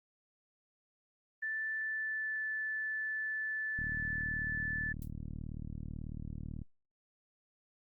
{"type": "tone with pitch glide", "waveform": "sine", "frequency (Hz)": [1760, 1747.8], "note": ["A6", "A6"], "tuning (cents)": [0, -12], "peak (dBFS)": -34, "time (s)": [1.42, 4.93], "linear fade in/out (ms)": 10, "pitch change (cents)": -12, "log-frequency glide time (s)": [1.76, 2.42]}
{"type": "click train", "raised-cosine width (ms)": 5, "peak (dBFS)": -30, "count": 109, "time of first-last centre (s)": [3.79, 6.617], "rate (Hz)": 38.2}
{"type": "noise with exponential decay", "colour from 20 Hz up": "violet", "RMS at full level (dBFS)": -47, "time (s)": [5.02, 5.11], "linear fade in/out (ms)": 1, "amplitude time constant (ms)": 18}
{"effects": ["Opus 32 kbps"]}